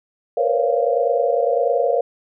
sine tone cluster, 467.2 / 488.8 / 537 / 567 / 694 Hz, A#4 / B4 / C5 / C#5 / F5, +4 / -18 / +45 / +39 / -11 cents, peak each -22 dBFS, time 0.37-2.01 s, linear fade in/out 5 ms, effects none

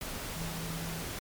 sine tone in noise, 164.81 Hz, E3, in tune, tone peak -38 dBFS, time 0.36-1.02 s, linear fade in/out 2 ms, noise pink, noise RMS -39 dBFS, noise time 0.01-1.19 s, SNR -2 dB, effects MP3 96 kbps

